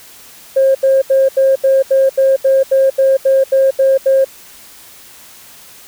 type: tone bursts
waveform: sine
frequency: 536 Hz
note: C5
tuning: 42 cents sharp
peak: -6 dBFS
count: 14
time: 0.56-4.247 s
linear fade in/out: 10 ms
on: 190 ms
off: 79 ms
effects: tanh soft clip ceiling -3 dBFS + white hiss -39 dBFS RMS until 5.87 s